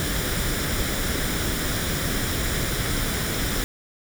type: noise with comb filter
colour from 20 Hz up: pink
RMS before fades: -25 dBFS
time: 0-3.64 s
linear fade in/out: 0 ms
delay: 0.56 ms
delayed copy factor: +0.5
effects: none